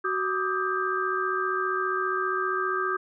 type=tone cluster; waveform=sine; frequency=374.2 / 1180 / 1255 / 1589 Hz; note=F#4 / D6 / D#6 / G6; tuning=+20 / +8 / +15 / +23 cents; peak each=-30 dBFS; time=0.04-2.97 s; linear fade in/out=10 ms; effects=none